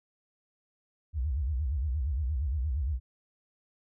sine tone with vibrato, 69.3 Hz, C#2, in tune, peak -27 dBFS, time 1.13-3 s, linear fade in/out 50 ms, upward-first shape sine, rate 8.6 Hz, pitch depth 260 cents each way, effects none

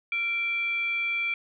sine tone with frequency modulation, 2349 Hz, D7, in tune, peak -25 dBFS, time 0.12-1.34 s, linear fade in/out 2 ms, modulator 975 Hz, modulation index 0.33, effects none

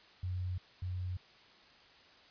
sine tone pair in turn, 91.1 / 91.1 Hz, F#2 / F#2, -26 / -26 cents, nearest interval unison, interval 0 cents, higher neither, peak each -34 / -35 dBFS, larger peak first, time 0.23-0.58 / 0.82-1.17 s, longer neither, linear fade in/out 5 ms, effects white hiss -60 dBFS RMS until 2.3 s + resampled to 11025 Hz

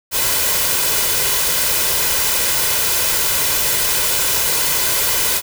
white noise with comb filter, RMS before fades -17 dBFS, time 0.11-5.42 s, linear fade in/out 50 ms, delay 2 ms, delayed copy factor +0.5, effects none

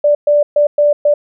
sine tone bursts at uneven times, 587.3 Hz, D5, in tune, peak -7 dBFS, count 5, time 0.04-0.15 / 0.27-0.43 / 0.56-0.67 / 0.78-0.93 / 1.05-1.14 s, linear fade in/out 5 ms, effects none

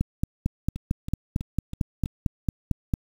two click trains, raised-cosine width 5 ms, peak -20 / -10 dBFS, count 5 / 14, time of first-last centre 0.76-2.059 / 0.01-2.938 s, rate 3.08 / 4.44 Hz, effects 7-bit

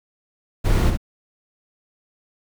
brown noise with echo, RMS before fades -17 dBFS, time 0.64-0.91 s, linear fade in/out 20 ms, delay 64 ms, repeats 1, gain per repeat -5 dB, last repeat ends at 0.974 s, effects none

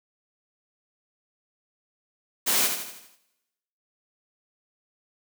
white noise with echo, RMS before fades -23 dBFS, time 2.46-2.68 s, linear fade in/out 20 ms, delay 81 ms, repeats 6, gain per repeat -6 dB, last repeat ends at 3.166 s, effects noise-tail reverb RT60 1.0 s tail -18 dB re dry + high-pass 200 Hz 12 dB/octave

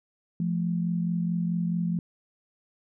sine tone pair together, 172.38 / 217 Hz, F3 / A3, -22 / -24 cents, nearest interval major third, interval 398 cents, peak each -25 / -32 dBFS, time 0.4-1.99 s, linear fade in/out 2 ms, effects none

